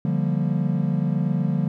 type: chord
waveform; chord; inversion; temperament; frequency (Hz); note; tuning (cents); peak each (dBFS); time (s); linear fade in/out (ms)
triangle; G minor seventh; second; equal; 146.83 / 174.61 / 196 / 233.1; D3 / F3 / G3 / Bb3; 0 / 0 / 0 / 0; -22 / -22 / -25 / -27; 0.05-1.68; 2
effects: none